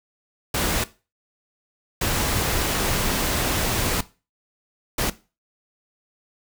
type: noise bursts at uneven times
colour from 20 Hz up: pink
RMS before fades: -23 dBFS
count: 3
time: 0.54-0.84 / 2.01-4.01 / 4.98-5.1 s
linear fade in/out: 5 ms
effects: noise-tail reverb RT60 0.3 s tail -17 dB re dry